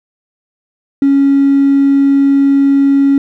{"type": "tone with hard clipping", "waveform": "triangle", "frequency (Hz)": 277.2, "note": "C#4", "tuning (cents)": 0, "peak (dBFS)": -6, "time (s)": [1.02, 3.18], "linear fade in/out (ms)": 2, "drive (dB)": 3, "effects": []}